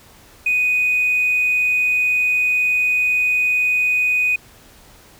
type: tone with hard clipping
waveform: sine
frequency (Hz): 2489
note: D#7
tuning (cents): 0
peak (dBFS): -15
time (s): 0.46-4.36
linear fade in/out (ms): 5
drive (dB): 1
effects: pink hiss -47 dBFS RMS until 5.19 s